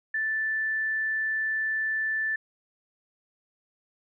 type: tone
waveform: sine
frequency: 1760 Hz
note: A6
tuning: in tune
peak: -25 dBFS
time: 0.14-2.36 s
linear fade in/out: 5 ms
effects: none